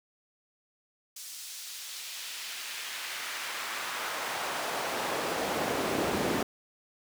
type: noise with high-pass filter sweep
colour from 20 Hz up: brown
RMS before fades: -34 dBFS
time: 1.16-6.43 s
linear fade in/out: 5 ms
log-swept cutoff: 6300 to 270 Hz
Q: 0.9
effects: none